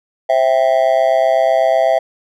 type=tone with amplitude modulation; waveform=triangle; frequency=659.3 Hz; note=E5; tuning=in tune; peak=-4 dBFS; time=0.29-1.99 s; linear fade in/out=10 ms; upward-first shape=sine; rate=128 Hz; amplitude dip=100%; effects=none